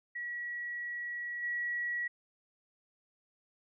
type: tone with level steps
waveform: sine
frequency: 1925 Hz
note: B6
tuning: 45 cents flat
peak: -36 / -32 dBFS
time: 0.15-2.08 s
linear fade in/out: 10 ms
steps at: 1.42 s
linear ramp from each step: 20 ms
effects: none